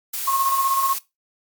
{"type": "noise", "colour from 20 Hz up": "blue", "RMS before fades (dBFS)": -27, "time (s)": [0.13, 0.99], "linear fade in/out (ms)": 10}
{"type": "tone with tremolo", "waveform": "sine", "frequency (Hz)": 1082, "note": "C#6", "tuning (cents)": -42, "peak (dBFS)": -17, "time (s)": [0.27, 0.94], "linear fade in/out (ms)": 10, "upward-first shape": "square", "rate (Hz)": 16, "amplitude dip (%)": 40}
{"effects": ["noise-tail reverb RT60 0.2 s tail -18 dB re dry", "Opus 48 kbps"]}